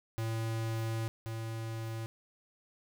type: tone pair in turn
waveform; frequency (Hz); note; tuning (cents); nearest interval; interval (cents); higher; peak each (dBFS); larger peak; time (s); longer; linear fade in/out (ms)
square; 112.7 / 112.7; A2 / A2; +42 / +42; unison; 0; neither; -33 / -37; first; 0.18-1.08 / 1.26-2.06; first; 0
effects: none